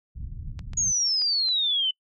pink low-pass noise, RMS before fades -36 dBFS, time 0.15-0.92 s, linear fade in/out 10 ms, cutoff 150 Hz, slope 24 dB/octave
clicks, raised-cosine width 0.2 ms, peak -25 dBFS, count 4, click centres 0.592 / 0.734 / 1.218 / 1.486 s
sine exponential sweep, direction down, 6750 to 2999 Hz, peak -21 dBFS, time 0.77-1.91 s, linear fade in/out 5 ms
effects noise-tail reverb RT60 0.1 s tail -26 dB re dry

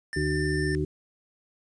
square tone, 1789 Hz, A6, 28 cents sharp, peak -32 dBFS, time 0.13-0.75 s, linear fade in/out 0 ms
harmonic tone, 75.2 Hz, D2, 42 cents sharp, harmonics 1 / 2 / 4 / 5, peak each -31 / -29 / -31 / -29 dBFS, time 0.16-0.85 s, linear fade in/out 5 ms
effects resampled to 22050 Hz + 10-bit

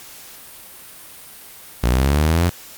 sawtooth linear sweep, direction up, 57.4 to 89.6 Hz, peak -10 dBFS, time 1.83-2.5 s, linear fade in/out 10 ms, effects white hiss -40 dBFS RMS until 2.77 s + Opus 48 kbps

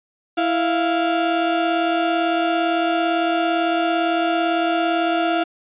35% pulse tone pair together, 330.1 / 698 Hz, E4 / F5, +2 / -1 cents, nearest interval octave + minor second, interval 1297 cents, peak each -19 / -18 dBFS, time 0.37-5.44 s, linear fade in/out 10 ms, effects resampled to 8000 Hz

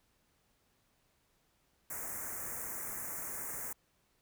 white band-stop noise, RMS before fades -41 dBFS, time 1.9-3.73 s, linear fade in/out 5 ms, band 2100 to 6400 Hz, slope 48 dB/octave, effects pink hiss -74 dBFS RMS until 4.21 s

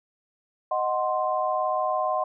sine chord, C diminished, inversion first, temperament equal, 622.3 / 740 / 1046.5 Hz, Eb5 / Gb5 / C6, 0 / 0 / 0 cents, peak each -27 dBFS, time 0.71-2.24 s, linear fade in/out 5 ms, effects none

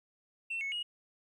sine tone with pitch steps, 2698 / 2201 / 2885 Hz, E7 / C#7 / F#7, +40 / -13 / -44 cents, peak -32 dBFS, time 0.5-0.83 s, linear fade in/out 10 ms, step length 110 ms, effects tanh soft clip ceiling -31 dBFS + 12-bit

